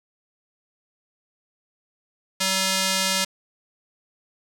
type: tone with band-pass filter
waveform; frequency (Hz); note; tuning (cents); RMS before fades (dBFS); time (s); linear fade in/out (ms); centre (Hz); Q
square; 190.5; G3; -49; -23; 2.4-3.25; 10; 5700; 0.76
effects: none